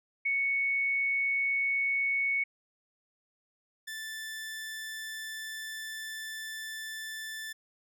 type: tone pair in turn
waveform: sine / sawtooth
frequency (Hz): 2218 / 1760.4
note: C#7 / A6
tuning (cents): 0 / 0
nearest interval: major third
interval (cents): 400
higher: first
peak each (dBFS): -26 / -34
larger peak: first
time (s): 0.25-2.44 / 3.87-7.53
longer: second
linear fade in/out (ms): 10
effects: none